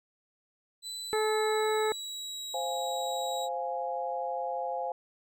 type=tone with pitch glide; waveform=30% pulse; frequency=3992 to 3840 Hz; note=B7 to B7; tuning=+18 to -49 cents; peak=-34 dBFS; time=0.82-3.49 s; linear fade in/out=50 ms; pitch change=-67 cents; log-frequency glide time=1-2.62 s
type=harmonic tone; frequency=432.1 Hz; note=A4; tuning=31 cents flat; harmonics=1 / 2 / 3 / 4 / 5; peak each=-27 / -33 / -37 / -39 / -41 dBFS; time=1.13-1.92 s; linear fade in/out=0 ms
type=chord; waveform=sine; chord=F minor; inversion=second; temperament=equal; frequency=523.3 / 698.5 / 830.6 Hz; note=C5 / F5 / Ab5; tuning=0 / 0 / 0 cents; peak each=-35 dBFS; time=2.54-4.92 s; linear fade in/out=2 ms
effects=none